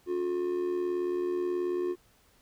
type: tone with amplitude modulation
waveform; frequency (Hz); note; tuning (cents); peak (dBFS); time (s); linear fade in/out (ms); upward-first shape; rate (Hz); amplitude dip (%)
triangle; 357.9; F4; +42; -23; 0.06-1.96; 50; sine; 78.5; 60
effects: pink hiss -64 dBFS RMS until 2.41 s